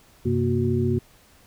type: tone cluster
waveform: sine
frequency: 95.5 / 129.8 / 235.3 / 367 Hz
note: G2 / C3 / A#3 / F#4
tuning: -45 / -13 / +16 / -14 cents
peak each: -25 dBFS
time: 0.25-0.99 s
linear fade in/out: 10 ms
effects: pink hiss -55 dBFS RMS until 1.46 s